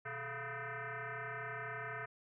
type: tone with frequency modulation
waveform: sine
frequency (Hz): 123.47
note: B2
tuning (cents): 0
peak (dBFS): -40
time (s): 0.05-2.06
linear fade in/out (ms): 10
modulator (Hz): 279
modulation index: 6.8
effects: none